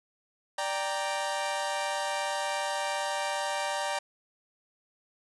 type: chord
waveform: sawtooth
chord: G minor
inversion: second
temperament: equal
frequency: 587.3 / 784 / 932.3 Hz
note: D5 / G5 / Bb5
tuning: 0 / 0 / 0 cents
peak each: -30 dBFS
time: 0.58-3.99 s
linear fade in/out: 5 ms
effects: resampled to 24000 Hz + 10-bit